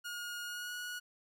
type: tone with pitch glide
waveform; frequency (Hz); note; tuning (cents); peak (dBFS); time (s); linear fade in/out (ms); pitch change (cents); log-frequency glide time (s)
sawtooth; 1433 to 1457.2; F6 to F#6; +44 to -27; -36; 0.04-1; 20; +29; 0.44-0.73
effects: none